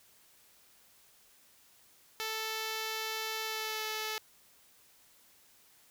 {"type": "tone with pitch glide", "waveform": "5% pulse", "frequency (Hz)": [440.2, 434.4], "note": ["A4", "A4"], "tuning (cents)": [1, -22], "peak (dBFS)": -23, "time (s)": [2.2, 4.18], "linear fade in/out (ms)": 0, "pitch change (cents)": -23, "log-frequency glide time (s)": [3.45, 3.83], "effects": ["white hiss -63 dBFS RMS until 5.9 s"]}